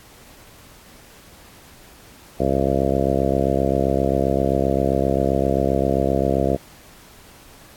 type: harmonic tone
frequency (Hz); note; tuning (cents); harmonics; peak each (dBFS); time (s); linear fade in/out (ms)
67.6; C#2; -43; 1 / 2 / 3 / 4 / 5 / 6 / 7 / 8 / 9 / 10; -26 / -26 / -26 / -26 / -26 / -26 / -26 / -26 / -26 / -26; 2.39-6.57; 20
effects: pink hiss -47 dBFS RMS until 7.76 s + AAC 64 kbps